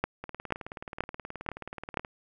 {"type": "two click trains", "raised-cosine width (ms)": 0.5, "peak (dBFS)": [-11, -23], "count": [5, 35], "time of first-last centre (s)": [[0.04, 1.972], [0.24, 2.049]], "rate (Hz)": [2.07, 18.8], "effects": []}